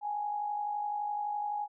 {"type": "tone with amplitude modulation", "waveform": "sine", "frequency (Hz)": 830.6, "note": "G#5", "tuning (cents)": 0, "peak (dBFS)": -29, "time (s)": [0.01, 1.68], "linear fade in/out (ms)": 50, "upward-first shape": "sine", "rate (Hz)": 51.8, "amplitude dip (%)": 50, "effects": []}